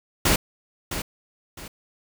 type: noise with echo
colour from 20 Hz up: pink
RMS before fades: -19 dBFS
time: 0.25-0.36 s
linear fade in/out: 5 ms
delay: 660 ms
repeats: 2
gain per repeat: -10 dB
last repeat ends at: 1.68 s
effects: none